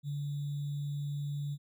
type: tone with sample-and-hold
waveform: sine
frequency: 144.2 Hz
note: D3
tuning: 31 cents flat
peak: -33 dBFS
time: 0.03-1.58 s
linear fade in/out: 50 ms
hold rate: 3675 Hz
effects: none